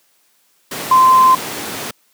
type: tone in noise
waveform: sine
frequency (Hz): 1037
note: C6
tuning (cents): -16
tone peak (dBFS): -6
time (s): 0.91-1.35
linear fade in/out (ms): 5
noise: pink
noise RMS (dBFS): -24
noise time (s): 0.71-1.91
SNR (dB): +15
effects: white hiss -58 dBFS RMS until 2.13 s + high-pass 200 Hz 12 dB/octave